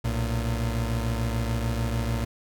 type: tone pair together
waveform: 30% pulse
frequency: 60.5 / 114.2 Hz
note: B1 / A#2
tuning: -35 / -35 cents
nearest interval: major seventh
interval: 1100 cents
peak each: -25 dBFS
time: 0.04-2.25 s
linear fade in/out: 10 ms
effects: none